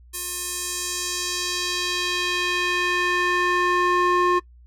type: tone with band-pass filter sweep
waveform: square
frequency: 357 Hz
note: F4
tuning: 38 cents sharp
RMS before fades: -23 dBFS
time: 0.13-4.4 s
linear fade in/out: 20 ms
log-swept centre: 11000 to 940 Hz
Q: 1.3
effects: noise-tail reverb RT60 0.1 s tail -22 dB re dry + added 60 Hz sine -46 dBFS peak until 4.66 s